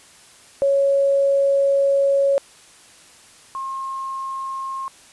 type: tone pair in turn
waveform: sine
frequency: 554.4 / 1071 Hz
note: C#5 / C6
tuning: 0 / +40 cents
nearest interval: major seventh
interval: 1140 cents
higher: second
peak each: -14 / -25 dBFS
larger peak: first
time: 0.62-2.38 / 3.55-4.88 s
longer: first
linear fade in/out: 0 ms
effects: white hiss -48 dBFS RMS until 5.12 s + resampled to 24000 Hz